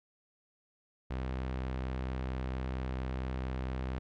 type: tone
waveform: sawtooth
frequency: 64.4 Hz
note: C2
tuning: 27 cents flat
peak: -30 dBFS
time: 1.1-3.99 s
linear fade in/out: 10 ms
effects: low-pass 3000 Hz 12 dB/octave